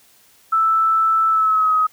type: tone with pitch glide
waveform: sine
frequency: 1319 to 1264.5 Hz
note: E6 to D#6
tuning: +1 to +28 cents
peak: -13 dBFS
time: 0.52-1.87 s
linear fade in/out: 10 ms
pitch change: -73 cents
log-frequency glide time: 1.29-1.74 s
effects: white hiss -53 dBFS RMS until 1.92 s